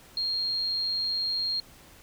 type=tone; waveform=sine; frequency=4232 Hz; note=C8; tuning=19 cents sharp; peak=-26 dBFS; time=0.17-1.6 s; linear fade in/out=2 ms; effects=pink hiss -53 dBFS RMS until 2.02 s